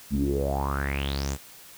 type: tone with low-pass filter sweep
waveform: sawtooth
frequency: 69.3 Hz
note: C#2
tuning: in tune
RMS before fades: -27 dBFS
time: 0.1-1.38 s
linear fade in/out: 50 ms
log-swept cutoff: 200 to 8300 Hz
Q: 8.5
effects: white hiss -48 dBFS RMS until 1.77 s